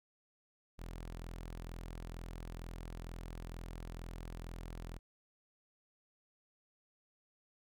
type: tone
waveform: sawtooth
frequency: 42.17 Hz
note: E1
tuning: 40 cents sharp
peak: -40 dBFS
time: 0.78-4.99 s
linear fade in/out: 20 ms
effects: none